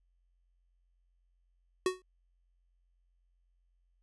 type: tone with exponential decay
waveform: square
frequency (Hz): 370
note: F#4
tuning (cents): 0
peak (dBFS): -24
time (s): 1.86-2.02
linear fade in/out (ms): 2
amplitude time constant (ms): 33
effects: added 44 Hz sine -69 dBFS peak until 4.02 s + resampled to 24000 Hz